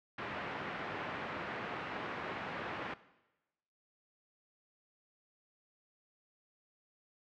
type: band-pass noise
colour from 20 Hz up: white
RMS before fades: -41 dBFS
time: 0.18-2.94 s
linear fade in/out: 5 ms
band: 110 to 1800 Hz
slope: 12 dB/octave
effects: noise-tail reverb RT60 1.0 s tail -17 dB re dry + low-pass 3000 Hz 12 dB/octave